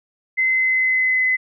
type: tone with pitch glide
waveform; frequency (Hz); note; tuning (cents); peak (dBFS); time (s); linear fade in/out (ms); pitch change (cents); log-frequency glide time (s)
sine; 2055 to 2029; C7 to B6; -32 to +46; -15; 0.37-1.37; 20; -22; 0.49-1.23
effects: none